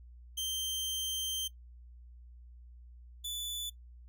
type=tone pair in turn; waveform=sawtooth; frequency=3140 / 3478 Hz; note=G7 / A7; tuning=+2 / -21 cents; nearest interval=major second; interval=177 cents; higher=second; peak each=-30 / -33 dBFS; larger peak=first; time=0.37-1.48 / 3.24-3.7 s; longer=first; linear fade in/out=10 ms; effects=noise-tail reverb RT60 0.1 s tail -18 dB re dry + added 60 Hz sine -50 dBFS peak until 4.08 s